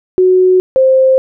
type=tone pair in turn; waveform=sine; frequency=369.4 / 525.1 Hz; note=F#4 / C5; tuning=-3 / +6 cents; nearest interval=tritone; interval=609 cents; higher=second; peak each=-5 dBFS; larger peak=neither; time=0.18-0.6 / 0.76-1.18 s; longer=neither; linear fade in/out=0 ms; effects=none